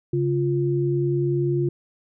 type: tone pair together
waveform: sine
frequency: 138.74 / 349.6 Hz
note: C#3 / F4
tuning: +2 / +2 cents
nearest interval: octave + major third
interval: 1600 cents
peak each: -22 dBFS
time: 0.13-1.69 s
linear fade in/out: 5 ms
effects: none